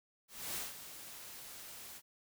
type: noise with ADSR envelope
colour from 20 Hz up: white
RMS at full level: -39 dBFS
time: 0.28-2.02 s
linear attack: 280 ms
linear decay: 170 ms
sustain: -11 dB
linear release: 56 ms
effects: none